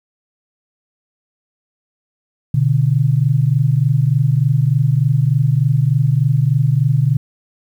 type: tone pair together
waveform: sine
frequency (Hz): 123.47 / 146.83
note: B2 / D3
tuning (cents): 0 / 0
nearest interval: minor third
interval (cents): 300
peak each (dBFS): -14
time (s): 2.54-7.17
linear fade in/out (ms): 5
effects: 8-bit